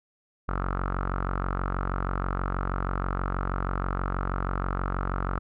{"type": "tone with low-pass filter", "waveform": "sawtooth", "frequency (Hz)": 46.25, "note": "F#1", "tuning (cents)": 0, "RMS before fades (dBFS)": -29, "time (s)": [0.48, 5.39], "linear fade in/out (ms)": 10, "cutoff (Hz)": 1300, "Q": 6.7, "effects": []}